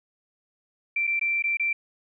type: tone with dropouts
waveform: sine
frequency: 2349 Hz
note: D7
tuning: in tune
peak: -22 dBFS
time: 0.96-1.73 s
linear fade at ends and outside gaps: 5 ms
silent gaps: 1.07-1.074 / 1.195-1.212 / 1.424-1.439 / 1.571-1.596 s
effects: none